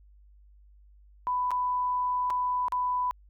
sine tone with dropouts, 995 Hz, B5, 13 cents sharp, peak -25 dBFS, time 1.27-3.11 s, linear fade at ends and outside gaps 0 ms, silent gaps 1.507-1.515 / 2.301-2.305 / 2.683-2.722 s, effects added 50 Hz sine -53 dBFS peak until 3.29 s

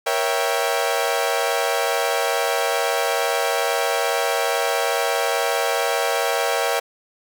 sawtooth chord, A# diminished seventh, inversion none, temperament equal with one note detuned, 472.1 / 554.4 / 659.3 / 784 Hz, A#4 / C#5 / E5 / G5, +22 / 0 / 0 / 0 cents, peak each -21 dBFS, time 0.06-6.8 s, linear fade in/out 10 ms, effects none

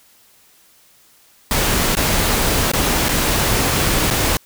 pink noise with dropouts, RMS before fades -17 dBFS, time 1.51-4.37 s, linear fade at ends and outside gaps 1 ms, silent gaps 1.952-1.969 / 2.717-2.735 / 3.085-3.09 / 4.103-4.109 s, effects white hiss -52 dBFS RMS until 4.45 s

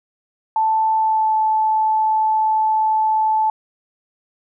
sine tone with pitch glide, 880 to 871.4 Hz, A5 to A5, 0 to -17 cents, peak -14 dBFS, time 0.56-3.5 s, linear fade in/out 2 ms, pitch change -17 cents, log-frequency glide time 0.96-1.35 s, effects none

